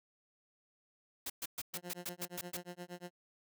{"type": "noise bursts", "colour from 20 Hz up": "white", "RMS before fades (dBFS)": -40, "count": 9, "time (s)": [1.26, 2.571], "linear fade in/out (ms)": 5, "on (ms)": 39, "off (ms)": 120}
{"type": "tone with tremolo", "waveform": "15% pulse", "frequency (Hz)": 176.9, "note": "F3", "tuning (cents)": 23, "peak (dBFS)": -36, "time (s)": [1.73, 3.11], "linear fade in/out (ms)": 50, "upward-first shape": "sine", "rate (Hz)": 8.5, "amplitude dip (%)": 100}
{"effects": []}